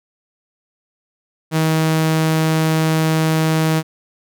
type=tone; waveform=sawtooth; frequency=159 Hz; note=D#3; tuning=38 cents sharp; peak=-10 dBFS; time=1.51-3.83 s; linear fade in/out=50 ms; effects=none